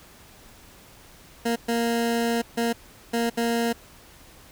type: tone bursts at uneven times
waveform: 20% pulse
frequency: 233.1 Hz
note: A#3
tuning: in tune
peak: -17 dBFS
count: 5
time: 1.45-1.56 / 1.68-2.42 / 2.57-2.73 / 3.13-3.3 / 3.37-3.73 s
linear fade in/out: 10 ms
effects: pink hiss -50 dBFS RMS until 4.51 s